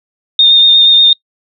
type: tone with vibrato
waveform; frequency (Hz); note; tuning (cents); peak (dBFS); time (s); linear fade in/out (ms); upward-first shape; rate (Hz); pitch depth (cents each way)
sine; 3657; A#7; -34; -3; 0.39-1.13; 2; sine; 8.4; 17
effects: noise-tail reverb RT60 0.1 s tail -25 dB re dry